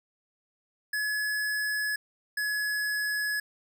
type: tone pair in turn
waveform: square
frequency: 1700 / 1693.8 Hz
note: G#6 / G#6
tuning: +40 / +34 cents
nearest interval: unison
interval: 6 cents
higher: first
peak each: -28 dBFS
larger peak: neither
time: 0.93-1.96 / 2.37-3.4 s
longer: neither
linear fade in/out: 5 ms
effects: none